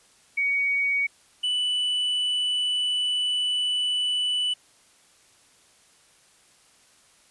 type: tone pair in turn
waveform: sine / triangle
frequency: 2246 / 2976 Hz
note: C#7 / F#7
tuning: +22 / +9 cents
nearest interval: perfect fourth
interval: 487 cents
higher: second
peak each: -21 dBFS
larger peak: neither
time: 0.37-1.07 / 1.43-4.54 s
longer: second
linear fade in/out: 10 ms
effects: white hiss -58 dBFS RMS until 7.3 s + resampled to 24000 Hz